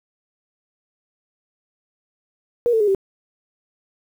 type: tone with pitch steps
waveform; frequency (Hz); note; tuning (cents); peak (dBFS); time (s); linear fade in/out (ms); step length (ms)
sine; 478.2 / 446.2 / 416.3 / 388.4; A#4 / A4 / G#4 / G4; +44 / +24 / +4 / -16; -14; 2.66-2.948; 0; 72
effects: 8-bit